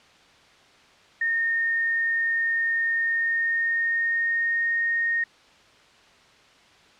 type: tone with pitch glide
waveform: sine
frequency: 1835 to 1852 Hz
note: A#6 to A#6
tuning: -28 to -12 cents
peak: -21 dBFS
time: 1.21-5.24 s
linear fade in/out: 5 ms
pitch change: +16 cents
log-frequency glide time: 2.96-4.75 s
effects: white hiss -54 dBFS RMS until 6.99 s + low-pass 4000 Hz 12 dB/octave